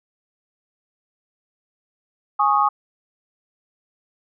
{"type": "chord", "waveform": "sine", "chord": "Ab suspended fourth", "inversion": "none", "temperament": "equal with one note detuned", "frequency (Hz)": [830.6, 1102.3, 1244.5], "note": ["Ab5", "Db6", "Eb6"], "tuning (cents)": [0, -10, 0], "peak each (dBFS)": -19, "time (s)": [2.39, 2.69], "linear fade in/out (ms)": 10, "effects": []}